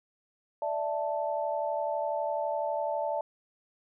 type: chord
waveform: sine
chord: D suspended second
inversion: none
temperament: equal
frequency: 587.3 / 659.3 / 880 Hz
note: D5 / E5 / A5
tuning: 0 / 0 / 0 cents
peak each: -32 / -33 / -33 dBFS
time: 0.62-3.21 s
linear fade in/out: 2 ms
effects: none